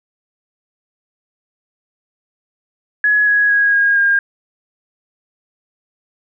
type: tone with pitch steps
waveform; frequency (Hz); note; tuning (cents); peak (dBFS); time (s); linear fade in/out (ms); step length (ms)
sine; 1686 / 1667.6 / 1649.4 / 1631.4 / 1613.6; G#6 / G#6 / G#6 / G#6 / G6; +26 / +7 / -12 / -31 / +50; -10; 3.04-4.19; 2; 230
effects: none